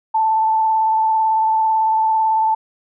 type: tone with vibrato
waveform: sine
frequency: 881 Hz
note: A5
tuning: 2 cents sharp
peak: -13 dBFS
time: 0.14-2.55 s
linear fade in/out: 10 ms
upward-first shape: sine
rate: 18 Hz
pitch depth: 17 cents each way
effects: none